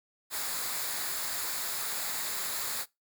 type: noise with comb filter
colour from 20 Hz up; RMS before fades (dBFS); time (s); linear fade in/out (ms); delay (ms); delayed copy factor
white; -34; 0.3-2.86; 50; 0.34; -0.55
effects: noise-tail reverb RT60 0.2 s tail -22 dB re dry